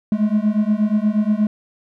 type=beating tone pair; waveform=triangle; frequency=207.7 / 216.1 Hz; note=G#3 / A3; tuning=0 / -31 cents; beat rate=8.4 Hz; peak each=-16 dBFS; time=0.12-1.47 s; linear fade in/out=2 ms; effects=none